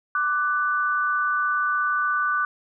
sine tone pair together, 1174.7 / 1491.6 Hz, D6 / F#6, 0 / +14 cents, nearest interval major third, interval 414 cents, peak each -23 dBFS, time 0.15-2.45 s, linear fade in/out 2 ms, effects none

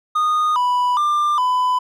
triangle tone with pitch steps, 1232 / 987 / 1192 / 1002 Hz, D#6 / B5 / D6 / B5, -17 / -1 / +25 / +25 cents, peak -13 dBFS, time 0.15-1.79 s, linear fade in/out 10 ms, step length 410 ms, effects none

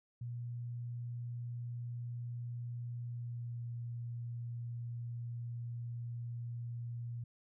sine tone with pitch glide, 120 to 118.69 Hz, B2 to A#2, -49 to +32 cents, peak -39 dBFS, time 0.21-7.24 s, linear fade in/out 5 ms, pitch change -19 cents, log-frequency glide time 3.04-3.66 s, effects none

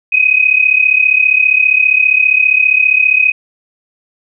sine tone pair together, 2500 / 2535 Hz, D#7 / D#7, +8 / +32 cents, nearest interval unison, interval 24 cents, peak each -10 dBFS, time 0.12-3.32 s, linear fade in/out 10 ms, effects none

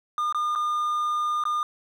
triangle tone with dropouts, 1212 Hz, D#6, 46 cents flat, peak -21 dBFS, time 0.18-1.63 s, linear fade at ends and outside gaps 1 ms, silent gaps 0.325-0.346 / 0.552-0.558 / 1.438-1.453 s, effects none

